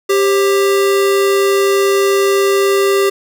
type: tone pair together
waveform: square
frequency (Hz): 394.5 / 538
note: G4 / C5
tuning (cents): +11 / +48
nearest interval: perfect fourth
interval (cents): 537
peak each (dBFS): -11 / -23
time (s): 0.09-3.1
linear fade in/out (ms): 10
effects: none